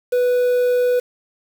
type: tone with quantisation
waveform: triangle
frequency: 493.9 Hz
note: B4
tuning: in tune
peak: -12 dBFS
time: 0.12-1 s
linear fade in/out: 10 ms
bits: 6
effects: none